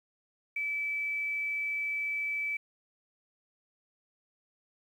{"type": "tone with quantisation", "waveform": "sine", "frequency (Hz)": 2307, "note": "D7", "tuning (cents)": -31, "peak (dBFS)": -30, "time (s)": [0.56, 2.57], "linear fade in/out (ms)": 5, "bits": 10, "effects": []}